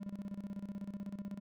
triangle tone with tremolo, 199.8 Hz, G3, 33 cents sharp, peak -36 dBFS, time 0-1.4 s, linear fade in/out 20 ms, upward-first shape square, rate 16 Hz, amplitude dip 75%, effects none

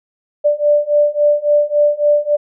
sine beating tone pair, 587.3 / 590.9 Hz, D5 / D5, 0 / +10 cents, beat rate 3.6 Hz, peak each -14 / -13 dBFS, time 0.44-2.37 s, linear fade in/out 20 ms, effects none

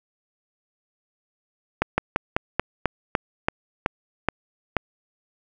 slowing click train, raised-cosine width 0.5 ms, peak -4 dBFS, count 11, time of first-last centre 1.82-4.767 s, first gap 160 ms, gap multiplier 1.13, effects none

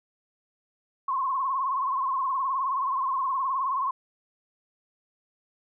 sine tone with vibrato, 1062 Hz, C6, 25 cents sharp, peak -24 dBFS, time 1.08-3.91 s, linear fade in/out 5 ms, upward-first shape triangle, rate 19 Hz, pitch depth 110 cents each way, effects none

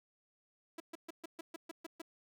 sawtooth tone bursts, 329.5 Hz, E4, 1 cent flat, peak -39 dBFS, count 9, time 0.78-2.018 s, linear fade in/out 5 ms, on 22 ms, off 130 ms, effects none

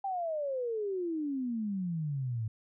sine exponential sweep, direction down, 798 to 106.9 Hz, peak -31 dBFS, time 0.04-2.48 s, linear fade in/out 5 ms, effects none

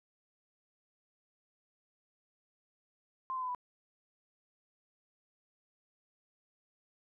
sine tone with pitch steps, 1046.5 / 1027.3 / 1008.5 / 990 Hz, C6 / C6 / B5 / B5, 0 / -32 / +36 / +4 cents, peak -34 dBFS, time 3.3-3.548 s, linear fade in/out 0 ms, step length 62 ms, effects none

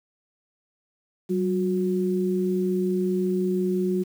sine tone pair together, 189 / 363.4 Hz, F#3 / F#4, +37 / -31 cents, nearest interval major seventh, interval 1132 cents, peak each -24 dBFS, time 1.29-4.04 s, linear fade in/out 20 ms, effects 8-bit

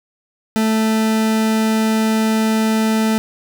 40% pulse tone, 220 Hz, A3, in tune, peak -13 dBFS, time 0.56-3.18 s, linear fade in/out 0 ms, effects none

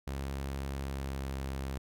sawtooth tone with pitch glide, 68.3 to 67.32 Hz, C#2 to C2, -25 to +50 cents, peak -31 dBFS, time 0.07-1.78 s, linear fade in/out 5 ms, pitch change -25 cents, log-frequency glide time 0.81-1.32 s, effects none

